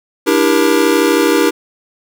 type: chord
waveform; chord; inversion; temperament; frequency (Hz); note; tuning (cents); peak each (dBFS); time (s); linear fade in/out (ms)
square; E half-diminished seventh; third; just; 296.7 / 329.6 / 395.6 / 474.7; D4 / E4 / G4 / Bb4; +18 / 0 / +16 / +31; -16; 0.26-1.51; 20
effects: none